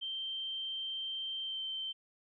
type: tone with pitch glide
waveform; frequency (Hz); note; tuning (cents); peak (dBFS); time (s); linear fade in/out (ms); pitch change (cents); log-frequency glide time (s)
sine; 3136 to 3111; G7 to G7; 0 to -14; -36; 0.01-1.93; 20; -14; 1.43-1.61
effects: none